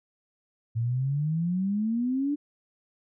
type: exponential sweep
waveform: sine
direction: up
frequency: 111.9 to 297 Hz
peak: -24 dBFS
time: 0.75-2.36 s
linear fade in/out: 20 ms
effects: none